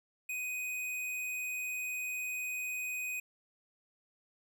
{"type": "tone", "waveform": "square", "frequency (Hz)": 2498, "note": "D#7", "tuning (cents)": 6, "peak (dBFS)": -36, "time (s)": [0.29, 3.2], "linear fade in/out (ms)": 5, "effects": []}